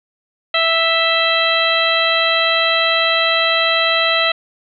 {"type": "harmonic tone with a mistuned harmonic", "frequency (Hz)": 659.3, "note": "E5", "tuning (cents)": 0, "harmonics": [1, 2, 3, 4, 5, 6], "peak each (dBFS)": [-20, -20, -20, -20, -20, -20], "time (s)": [0.54, 4.32], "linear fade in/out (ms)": 5, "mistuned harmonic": 5, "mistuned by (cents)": -48, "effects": []}